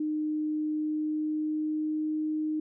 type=tone with pitch glide; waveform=sine; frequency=306 to 308.7 Hz; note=D#4 to D#4; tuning=-29 to -14 cents; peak=-27 dBFS; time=0-2.6 s; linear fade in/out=5 ms; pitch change=+15 cents; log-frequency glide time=0.72-2.16 s; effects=none